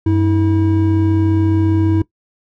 triangle tone pair together, 96 / 322.6 Hz, G2 / E4, -36 / -37 cents, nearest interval octave + major sixth, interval 2099 cents, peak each -12 dBFS, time 0.06-2.02 s, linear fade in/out 5 ms, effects noise-tail reverb RT60 0.1 s tail -18 dB re dry

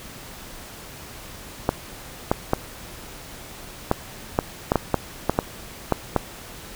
clicks, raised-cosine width 1 ms, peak -3 dBFS, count 12, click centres 1.691 / 2.315 / 2.534 / 3.914 / 4.389 / 4.719 / 4.757 / 4.943 / 5.296 / 5.389 / 5.923 / 6.163 s, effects pink hiss -40 dBFS RMS until 6.75 s

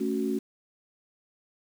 sine chord, F# minor, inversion first, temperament equal, 220 / 277.2 / 370 Hz, A3 / C#4 / F#4, 0 / 0 / 0 cents, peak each -30 dBFS, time 0-0.39 s, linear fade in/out 10 ms, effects 8-bit

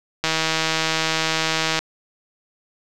click train, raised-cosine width 0.2 ms, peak -3 dBFS, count 249, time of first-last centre 0.24-1.79 s, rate 160 Hz, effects none

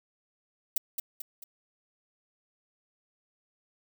violet noise with echo, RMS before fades -26 dBFS, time 0.76-0.78 s, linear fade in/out 5 ms, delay 220 ms, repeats 3, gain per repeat -6 dB, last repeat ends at 1.44 s, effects none

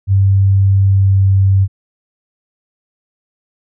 sine tone with pitch glide, 97.6 to 96.87 Hz, G2 to G2, -7 to -20 cents, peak -7 dBFS, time 0.07-1.68 s, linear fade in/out 50 ms, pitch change -13 cents, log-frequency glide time 0.86-1.23 s, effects none

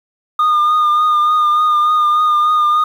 sine tone with vibrato, 1218 Hz, D#6, 37 cents flat, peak -7 dBFS, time 0.39-2.84 s, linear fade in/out 5 ms, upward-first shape triangle, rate 3.4 Hz, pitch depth 31 cents each way, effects tanh soft clip ceiling -9 dBFS + 7-bit

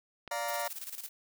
click, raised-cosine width 0.3 ms, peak -27 dBFS, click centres 0.277 s
sawtooth chord, Bb major, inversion first, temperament just, 582.7 / 699.2 / 932.3 Hz, D5 / F5 / Bb5, -14 / +2 / 0 cents, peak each -33 dBFS, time 0.31-0.68 s, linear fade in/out 5 ms
blue noise with tremolo, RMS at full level -40 dBFS, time 0.48-1.09 s, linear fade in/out 5 ms, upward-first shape square, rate 18 Hz, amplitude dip 70%
effects none

